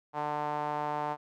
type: tone with band-pass filter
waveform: sawtooth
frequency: 148.8 Hz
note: D3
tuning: 23 cents sharp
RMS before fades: -33 dBFS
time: 0.13-1.17 s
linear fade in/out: 50 ms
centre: 870 Hz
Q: 3.4
effects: none